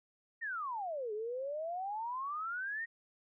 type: exponential two-way sweep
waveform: sine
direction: down then up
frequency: 1892 to 413.2 to 1892 Hz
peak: -36 dBFS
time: 0.41-2.86 s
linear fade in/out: 20 ms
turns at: 1.13 s
effects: none